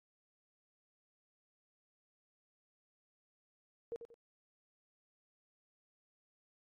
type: tone with echo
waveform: sine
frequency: 466.2 Hz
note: A#4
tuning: in tune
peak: -38 dBFS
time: 3.92-3.96 s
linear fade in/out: 0 ms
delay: 91 ms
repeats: 2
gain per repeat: -9 dB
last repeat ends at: 4.142 s
effects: AAC 32 kbps